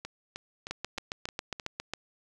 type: two click trains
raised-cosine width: 0.2 ms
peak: -21 / -16 dBFS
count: 6 / 10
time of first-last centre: 0.05-1.598 / 0.71-1.936 s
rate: 3.23 / 7.34 Hz
effects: none